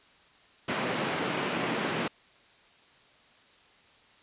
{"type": "band-pass noise", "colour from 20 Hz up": "pink", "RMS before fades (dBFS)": -31, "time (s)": [0.68, 2.08], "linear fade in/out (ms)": 5, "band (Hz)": [160, 3200], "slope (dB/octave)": 24, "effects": ["white hiss -59 dBFS RMS until 4.22 s", "resampled to 8000 Hz"]}